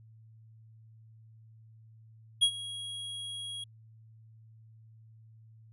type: tone with ADSR envelope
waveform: square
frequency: 3300 Hz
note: G#7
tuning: 12 cents flat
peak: -20 dBFS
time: 2.41-3.64 s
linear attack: 20 ms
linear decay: 73 ms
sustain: -18 dB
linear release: 4 ms
effects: added 111 Hz sine -53 dBFS peak until 5.72 s + resampled to 32000 Hz